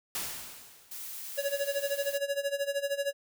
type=noise with exponential decay; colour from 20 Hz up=white; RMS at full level=-33 dBFS; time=0.15-1.26 s; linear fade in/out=1 ms; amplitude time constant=240 ms
type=noise; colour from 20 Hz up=blue; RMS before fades=-41 dBFS; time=0.91-2.18 s; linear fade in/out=5 ms
type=tone with tremolo; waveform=square; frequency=562 Hz; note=C#5; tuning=24 cents sharp; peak=-27 dBFS; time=1.37-3.13 s; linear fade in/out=20 ms; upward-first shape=sine; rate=13 Hz; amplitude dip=85%
effects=none